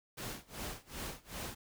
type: noise with tremolo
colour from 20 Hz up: pink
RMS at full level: -41 dBFS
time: 0.17-1.55 s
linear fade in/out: 10 ms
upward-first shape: sine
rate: 2.6 Hz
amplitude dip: 95%
effects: none